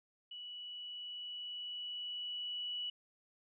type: tone with level ramp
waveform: sine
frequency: 2946 Hz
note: F#7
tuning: 8 cents flat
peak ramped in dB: -45 to -37 dBFS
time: 0.31-2.9 s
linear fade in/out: 5 ms
effects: none